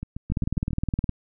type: two click trains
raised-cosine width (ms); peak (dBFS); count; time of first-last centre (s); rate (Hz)
5; -12 / -19; 16 / 6; 0.32-1.093 / 0.03-0.708; 19.4 / 7.38
effects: none